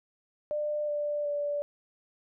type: tone with pitch steps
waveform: sine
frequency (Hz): 597 / 589.1 / 581.3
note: D5 / D5 / D5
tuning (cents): +28 / +5 / -18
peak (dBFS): -28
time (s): 0.51-1.62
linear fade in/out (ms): 0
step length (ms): 370
effects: none